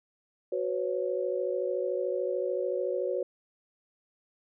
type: chord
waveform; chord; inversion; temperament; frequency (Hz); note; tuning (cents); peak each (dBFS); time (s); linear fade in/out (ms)
sine; F# suspended fourth; none; equal with one note detuned; 370 / 500.8 / 554.4; F#4 / B4 / C#5; 0 / +24 / 0; -32; 0.52-3.23; 5
effects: none